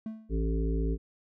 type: tone with exponential decay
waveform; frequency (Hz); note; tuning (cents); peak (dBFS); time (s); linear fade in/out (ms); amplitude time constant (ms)
triangle; 220; A3; 0; -29; 0.06-0.41; 2; 75
type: harmonic tone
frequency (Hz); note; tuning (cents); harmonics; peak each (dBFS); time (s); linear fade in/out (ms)
55; A1; 0; 1 / 3 / 5 / 7 / 8; -27 / -35 / -36 / -38 / -39; 0.29-0.98; 50
effects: none